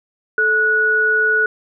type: tone pair together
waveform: sine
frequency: 435.8 / 1465.9 Hz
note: A4 / F#6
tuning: -17 / -17 cents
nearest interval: octave + major sixth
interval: 2100 cents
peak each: -21 / -13 dBFS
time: 0.38-1.46 s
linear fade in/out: 2 ms
effects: none